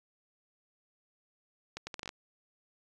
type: accelerating click train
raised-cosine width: 0.2 ms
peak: -22 dBFS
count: 8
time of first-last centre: 1.77-2.091 s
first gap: 100 ms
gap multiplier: 0.72
effects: resampled to 24000 Hz